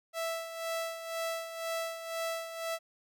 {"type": "tone with tremolo", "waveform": "sawtooth", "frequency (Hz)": 659.3, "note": "E5", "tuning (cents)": 0, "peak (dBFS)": -28, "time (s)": [0.13, 2.79], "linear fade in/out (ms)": 50, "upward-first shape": "sine", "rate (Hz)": 2, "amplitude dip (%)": 65, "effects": []}